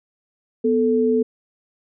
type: tone pair together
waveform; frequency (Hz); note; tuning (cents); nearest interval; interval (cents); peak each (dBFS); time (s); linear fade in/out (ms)
sine; 246.9 / 439.5; B3 / A4; 0 / -2; minor seventh; 998; -19 / -17; 0.64-1.23; 10
effects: none